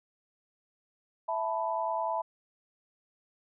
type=chord; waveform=sine; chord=E suspended fourth; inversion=none; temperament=just; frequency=659.3 / 879 / 988.9 Hz; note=E5 / A5 / B5; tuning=0 / -2 / +2 cents; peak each=-33 dBFS; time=1.28-2.22 s; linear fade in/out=10 ms; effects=none